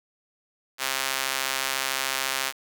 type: tone with high-pass filter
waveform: sawtooth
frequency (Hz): 133.9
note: C3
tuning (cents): +40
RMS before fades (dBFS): -28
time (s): 0.78-2.53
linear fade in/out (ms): 50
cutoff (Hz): 1400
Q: 0.59
effects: 8-bit